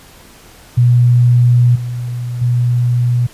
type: tone with level steps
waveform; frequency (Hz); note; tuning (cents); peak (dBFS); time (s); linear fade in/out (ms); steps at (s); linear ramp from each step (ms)
sine; 121.8; B2; -24; -6 / -18 / -10; 0.77-3.27; 10; 1.75 / 2.41; 10
effects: pink hiss -41 dBFS RMS until 3.33 s + resampled to 32000 Hz